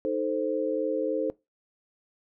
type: chord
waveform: sine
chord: A diminished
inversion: second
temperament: equal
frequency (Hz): 311.1 / 440 / 523.3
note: Eb4 / A4 / C5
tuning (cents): 0 / 0 / 0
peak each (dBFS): -31 / -29 / -29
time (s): 0.05-1.3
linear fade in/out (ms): 0
effects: noise-tail reverb RT60 0.2 s tail -20 dB re dry